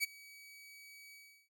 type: tone with ADSR envelope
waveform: sawtooth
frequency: 2275 Hz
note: C#7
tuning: 44 cents sharp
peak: -26 dBFS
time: 0-1.49 s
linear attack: 35 ms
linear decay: 18 ms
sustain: -24 dB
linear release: 360 ms
effects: none